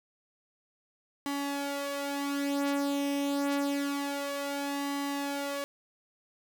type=tone with flanger; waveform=sawtooth; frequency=282.2 Hz; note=C#4; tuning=31 cents sharp; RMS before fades=-32 dBFS; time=1.26-5.64 s; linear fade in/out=0 ms; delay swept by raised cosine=1 to 3.9 ms; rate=0.27 Hz; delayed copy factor=+0.65; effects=none